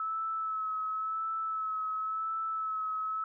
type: tone with vibrato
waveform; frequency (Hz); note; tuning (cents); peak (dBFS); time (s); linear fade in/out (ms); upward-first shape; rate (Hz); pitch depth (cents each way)
sine; 1300; E6; -24; -31; 0-3.24; 2; sine; 0.94; 23
effects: none